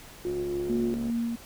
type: tone with vibrato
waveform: sine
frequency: 356.5 Hz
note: F4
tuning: 36 cents sharp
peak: -28 dBFS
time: 0.25-0.94 s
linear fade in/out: 0 ms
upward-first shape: triangle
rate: 2.4 Hz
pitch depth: 17 cents each way
type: click train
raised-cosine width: 2 ms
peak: -27 dBFS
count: 59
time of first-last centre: 0.27-1.099 s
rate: 70 Hz
type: tone with tremolo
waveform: sine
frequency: 233.1 Hz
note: A#3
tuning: in tune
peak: -25 dBFS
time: 0.69-1.36 s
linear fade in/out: 10 ms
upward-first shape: sine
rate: 2.6 Hz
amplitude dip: 35%
effects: pink hiss -48 dBFS RMS until 1.45 s